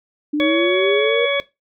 sine exponential sweep, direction up, 291.5 to 486.6 Hz, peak -16 dBFS, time 0.33-1.26 s, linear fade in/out 10 ms
harmonic tone, 562 Hz, C#5, 24 cents sharp, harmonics 1 / 2 / 3 / 4 / 6, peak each -19 / -28 / -29 / -22 / -24 dBFS, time 0.4-1.4 s, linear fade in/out 0 ms
effects noise-tail reverb RT60 0.2 s tail -17 dB re dry

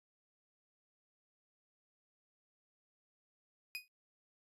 30% pulse tone with exponential decay, 2489 Hz, D#7, in tune, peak -34 dBFS, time 3.75-3.88 s, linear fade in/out 0 ms, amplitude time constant 28 ms, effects noise-tail reverb RT60 0.1 s tail -23 dB re dry + resampled to 32000 Hz

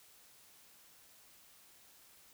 silence, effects white hiss -62 dBFS RMS until 2.33 s

